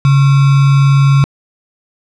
sine tone with sample-and-hold, 138.4 Hz, C#3, 2 cents flat, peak -5 dBFS, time 0.05-1.24 s, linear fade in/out 0 ms, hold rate 1225 Hz, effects low-pass 5000 Hz 12 dB/octave

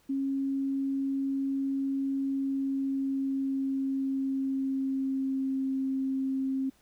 sine tone with pitch glide, 272.4 to 266.6 Hz, C#4 to C4, -30 to +33 cents, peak -27 dBFS, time 0.09-6.7 s, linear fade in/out 10 ms, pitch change -37 cents, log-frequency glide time 2.25-5.76 s, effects pink hiss -65 dBFS RMS until 6.81 s

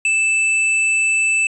sine tone with hard clipping, 2637 Hz, E7, in tune, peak -15 dBFS, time 0.05-1.47 s, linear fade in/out 2 ms, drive 17 dB, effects resampled to 22050 Hz

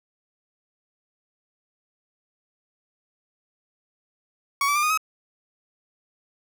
30% pulse tone with pitch steps, 1120 / 1156.8 / 1194.9 / 1234.1 / 1274.7 Hz, C#6 / D6 / D6 / D#6 / D#6, +18 / -27 / +30 / -15 / +41 cents, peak -17 dBFS, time 4.61-4.975 s, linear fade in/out 2 ms, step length 73 ms, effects none

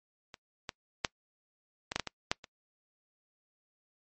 clicks, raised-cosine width 0.2 ms, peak -27 / -18 / -9 / -16 / -11 / -13 / -18 / -9 / -28 dBFS, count 9, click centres 0.342 / 0.692 / 1.048 / 1.919 / 1.96 / 1.997 / 2.073 / 2.315 / 2.442 s, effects noise-tail reverb RT60 0.1 s tail -25 dB re dry + MP3 32 kbps

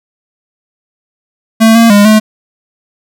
square tone with pitch steps, 223.5 / 229.7 / 204.2 / 215.8 Hz, A3 / A#3 / G#3 / A3, +27 / -25 / -29 / -33 cents, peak -3 dBFS, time 1.6-2.2 s, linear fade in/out 20 ms, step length 150 ms, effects none

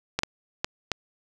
clicks, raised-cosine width 0.2 ms, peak -7 dBFS, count 4, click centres 0.19 / 0.234 / 0.645 / 0.917 s, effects none

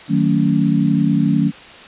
sine chord, D# half-diminished seventh, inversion none, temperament just, 155.56 / 186.68 / 224 / 280 Hz, D#3 / F#3 / A3 / C#4, 0 / +16 / +31 / +18 cents, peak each -18 dBFS, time 0.08-1.52 s, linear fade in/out 50 ms, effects white hiss -38 dBFS RMS until 1.87 s + resampled to 8000 Hz

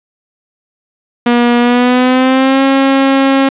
sawtooth tone with pitch glide, 239.9 to 270.8 Hz, A#3 to C#4, +50 to -40 cents, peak -3 dBFS, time 1.26-3.49 s, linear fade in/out 5 ms, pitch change +210 cents, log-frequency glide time 1.59-2.62 s, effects resampled to 8000 Hz + 7-bit

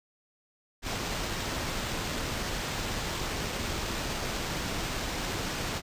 pink noise with sample-and-hold, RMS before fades -33 dBFS, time 0.82-5.82 s, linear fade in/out 50 ms, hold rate 11025 Hz, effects resampled to 32000 Hz

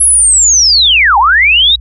sine linear two-way sweep, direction down then up, 11000 to 778 to 3885 Hz, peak -4 dBFS, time 0-1.76 s, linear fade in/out 10 ms, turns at 1.18 s, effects added 60 Hz sine -24 dBFS peak until 1.8 s

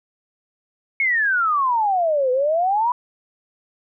sine exponential two-way sweep, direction down then up, 2217 to 496 to 1000 Hz, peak -16 dBFS, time 1-2.92 s, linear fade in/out 2 ms, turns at 2.31 s, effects none

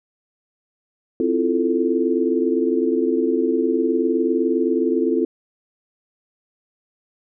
sine chord, F major seventh, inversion second, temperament equal, 261.6 / 329.6 / 349.2 / 440 Hz, C4 / E4 / F4 / A4, 0 / 0 / 0 / 0 cents, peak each -22 dBFS, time 1.2-5.25 s, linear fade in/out 2 ms, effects none

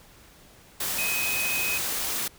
sine tone in noise, 2521 Hz, D#7, 22 cents sharp, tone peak -27 dBFS, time 0.98-1.78 s, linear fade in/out 5 ms, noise white, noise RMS -29 dBFS, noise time 0.8-2.28 s, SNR -1 dB, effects pink hiss -53 dBFS RMS until 2.38 s

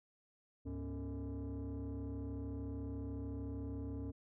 sine tone with frequency modulation, 103.83 Hz, G#2, in tune, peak -37 dBFS, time 0.65-4.12 s, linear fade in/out 20 ms, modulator 174 Hz, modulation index 1.5, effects tanh soft clip ceiling -39 dBFS

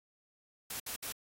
white noise bursts, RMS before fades -40 dBFS, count 3, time 0.7-1.124 s, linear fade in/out 5 ms, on 100 ms, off 62 ms, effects AAC 48 kbps

